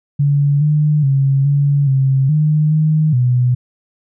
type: tone with pitch steps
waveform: sine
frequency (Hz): 143 / 150.5 / 136.8 / 142.3 / 134.3 / 152.5 / 155.2 / 124.5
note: D3 / D3 / C#3 / C#3 / C3 / D#3 / D#3 / B2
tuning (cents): -46 / +43 / -23 / +46 / +46 / -34 / -4 / +14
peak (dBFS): -10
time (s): 0.19-3.55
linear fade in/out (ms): 10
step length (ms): 420
effects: none